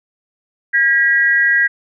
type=tone pair together; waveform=sine; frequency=1624 / 1931.3 Hz; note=G#6 / B6; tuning=-39 / -39 cents; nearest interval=minor third; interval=300 cents; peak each=-13 dBFS; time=0.73-1.68 s; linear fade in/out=20 ms; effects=none